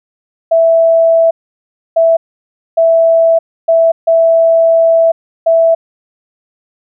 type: tone bursts at uneven times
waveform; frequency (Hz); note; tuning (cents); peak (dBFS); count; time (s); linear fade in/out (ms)
sine; 659.3; E5; 0; -5; 6; 0.51-1.31 / 1.96-2.17 / 2.77-3.39 / 3.68-3.92 / 4.07-5.12 / 5.46-5.75; 10
effects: none